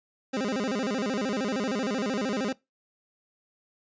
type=tone with vibrato; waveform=25% pulse; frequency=233.1 Hz; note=A#3; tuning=in tune; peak=-23 dBFS; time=0.33-2.53 s; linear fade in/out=10 ms; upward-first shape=square; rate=13 Hz; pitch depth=220 cents each way; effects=noise-tail reverb RT60 0.2 s tail -21 dB re dry + resampled to 16000 Hz